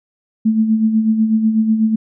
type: tone with tremolo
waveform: sine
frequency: 220 Hz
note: A3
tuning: in tune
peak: -9 dBFS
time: 0.45-1.96 s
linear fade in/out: 10 ms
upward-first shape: sine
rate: 8.1 Hz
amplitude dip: 55%
effects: none